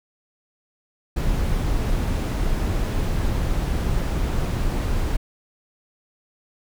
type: noise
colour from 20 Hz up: brown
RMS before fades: -22 dBFS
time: 1.16-5.17 s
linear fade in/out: 10 ms
effects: none